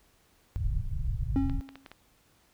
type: low-pass noise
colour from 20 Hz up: pink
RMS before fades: -30 dBFS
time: 0.56-1.61 s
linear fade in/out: 0 ms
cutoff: 140 Hz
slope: 48 dB/octave
type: tone with exponential decay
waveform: triangle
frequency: 271.5 Hz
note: C#4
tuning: 36 cents flat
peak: -20 dBFS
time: 1.36-1.87 s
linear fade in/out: 1 ms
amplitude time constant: 110 ms
type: clicks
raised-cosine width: 0.3 ms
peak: -29 dBFS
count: 5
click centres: 1.497 / 1.69 / 1.756 / 1.862 / 1.916 s
effects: pink hiss -65 dBFS RMS until 2.53 s